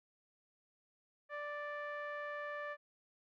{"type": "tone with low-pass filter", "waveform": "sawtooth", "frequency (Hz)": 587.3, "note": "D5", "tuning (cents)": 0, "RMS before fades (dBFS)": -43, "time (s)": [1.29, 2.77], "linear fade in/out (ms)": 50, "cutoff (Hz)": 1700, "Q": 3.1, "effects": []}